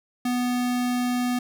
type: tone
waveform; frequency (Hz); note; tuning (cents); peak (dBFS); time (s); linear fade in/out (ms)
square; 246.8; B3; -1; -23; 0.25-1.39; 5
effects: none